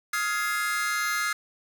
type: chord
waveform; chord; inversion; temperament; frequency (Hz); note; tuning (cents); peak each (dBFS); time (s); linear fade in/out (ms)
45% pulse; F minor seventh; third; just; 1257.2 / 1396.9 / 1676.3 / 2095; Eb6 / F6 / Ab6 / C7; +18 / 0 / +16 / +2; -31; 0.13-1.33; 5
effects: none